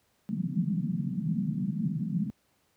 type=band-pass noise; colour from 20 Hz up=white; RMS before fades=-30 dBFS; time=0.29-2.3 s; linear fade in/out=0 ms; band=150 to 210 Hz; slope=48 dB/octave; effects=pink hiss -70 dBFS RMS until 2.76 s + high-pass 80 Hz 12 dB/octave